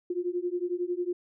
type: beating tone pair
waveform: sine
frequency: 349.2 / 360.2 Hz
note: F4 / F#4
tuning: 0 / -46 cents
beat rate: 11 Hz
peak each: -31 / -31 dBFS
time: 0.1-1.13 s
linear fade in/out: 5 ms
effects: none